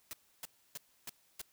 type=noise bursts; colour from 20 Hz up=white; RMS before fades=-43 dBFS; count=5; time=0.11-1.415 s; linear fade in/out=0 ms; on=21 ms; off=300 ms; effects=white hiss -70 dBFS RMS until 1.52 s